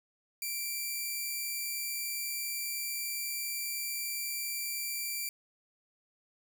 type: tone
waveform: 5% pulse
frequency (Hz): 2349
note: D7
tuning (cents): 0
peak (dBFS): -24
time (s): 0.42-5.29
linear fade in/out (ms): 2
effects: none